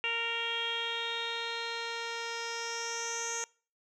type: tone with low-pass filter sweep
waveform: 10% pulse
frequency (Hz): 463.4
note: A#4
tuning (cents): -10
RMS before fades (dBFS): -35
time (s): 0.04-3.44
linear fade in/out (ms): 0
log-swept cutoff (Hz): 2800 to 6500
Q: 7.6
effects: noise-tail reverb RT60 0.4 s tail -24 dB re dry